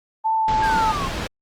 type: tone with vibrato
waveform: sine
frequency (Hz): 880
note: A5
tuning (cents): 0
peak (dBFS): -17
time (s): 0.24-0.93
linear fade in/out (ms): 20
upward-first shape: triangle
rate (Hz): 2.4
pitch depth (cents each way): 18
type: low-pass noise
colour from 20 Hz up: pink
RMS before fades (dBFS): -27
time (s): 0.48-1.27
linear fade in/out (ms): 2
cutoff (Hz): 4800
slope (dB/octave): 12
type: exponential sweep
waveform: triangle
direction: down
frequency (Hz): 1661.2 to 1046.5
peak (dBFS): -23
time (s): 0.62-1.08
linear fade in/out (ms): 5
effects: Opus 24 kbps